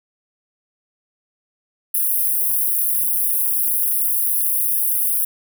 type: high-pass noise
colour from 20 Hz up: white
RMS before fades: -19 dBFS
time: 1.94-5.25 s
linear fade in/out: 5 ms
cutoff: 9700 Hz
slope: 96 dB/octave
effects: none